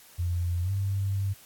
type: tone with pitch glide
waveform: sine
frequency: 87.31 to 98 Hz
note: F2 to G2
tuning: 0 to 0 cents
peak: -25 dBFS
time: 0.18-1.34 s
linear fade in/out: 20 ms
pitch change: +200 cents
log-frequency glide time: 0.63-0.71 s
effects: white hiss -53 dBFS RMS until 1.45 s + AAC 64 kbps